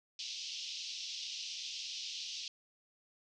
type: band-pass noise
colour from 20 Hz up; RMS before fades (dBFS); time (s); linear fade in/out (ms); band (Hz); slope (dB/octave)
white; -43; 0.19-2.48; 2; 2700 to 5800; 48
effects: none